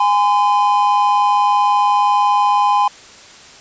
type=tone pair together; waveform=triangle; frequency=823.7 / 1022 Hz; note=G#5 / C6; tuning=-14 / -41 cents; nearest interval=major third; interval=373 cents; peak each=-12 dBFS; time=0-2.88 s; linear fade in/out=5 ms; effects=white hiss -40 dBFS RMS until 3.6 s + resampled to 16000 Hz